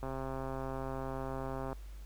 click train, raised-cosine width 1 ms, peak -26 dBFS, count 227, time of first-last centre 0.03-1.729 s, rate 133 Hz, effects added 50 Hz sine -44 dBFS peak until 2.05 s + pink hiss -62 dBFS RMS until 2.05 s

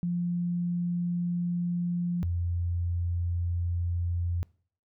sine tone pair in turn, 174.61 / 86.7 Hz, F3 / F2, 0 / -12 cents, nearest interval octave, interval 1212 cents, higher first, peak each -26 dBFS, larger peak neither, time 0.03-2.23 / 2.23-4.43 s, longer neither, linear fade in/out 0 ms, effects noise-tail reverb RT60 0.5 s tail -24 dB re dry

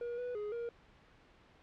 triangle tone with pitch steps, 477.2 / 491.8 / 417.3 / 470.7 Hz, A#4 / B4 / G#4 / A#4, +41 / -7 / +8 / +17 cents, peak -35 dBFS, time 0.01-0.69 s, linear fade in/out 2 ms, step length 170 ms, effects pink hiss -63 dBFS RMS until 1.62 s + low-pass 3000 Hz 12 dB/octave

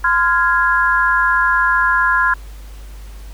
sine chord, F minor, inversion second, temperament equal with one note detuned, 1030.3 / 1396.9 / 1661.2 Hz, C6 / F6 / Ab6, -27 / 0 / 0 cents, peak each -16 dBFS, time 0.04-2.34 s, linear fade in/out 5 ms, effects added 50 Hz sine -31 dBFS peak until 3.33 s + pink hiss -45 dBFS RMS until 3.33 s

